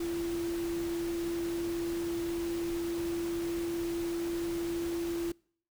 sine tone in noise, 339.5 Hz, F4, 49 cents flat, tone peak -31 dBFS, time 0-5.32 s, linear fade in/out 5 ms, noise pink, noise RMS -44 dBFS, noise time 0-5.32 s, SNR +10 dB, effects noise-tail reverb RT60 0.6 s tail -26 dB re dry

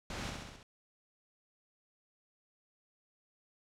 pink noise with echo, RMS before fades -41 dBFS, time 0.1-0.3 s, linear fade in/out 2 ms, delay 66 ms, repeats 5, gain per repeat -3 dB, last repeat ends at 0.63 s, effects low-pass 6000 Hz 12 dB/octave

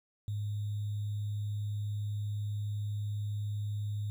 sine tone with sample-and-hold, 103.83 Hz, G#2, in tune, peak -32 dBFS, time 0.28-4.1 s, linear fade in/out 0 ms, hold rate 3675 Hz, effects none

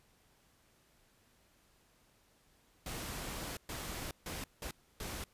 pink noise bursts at uneven times, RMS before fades -42 dBFS, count 5, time 2.86-3.57 / 3.69-4.11 / 4.26-4.44 / 4.62-4.71 / 5-5.24 s, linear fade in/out 2 ms, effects pink hiss -69 dBFS RMS until 5.33 s + resampled to 32000 Hz

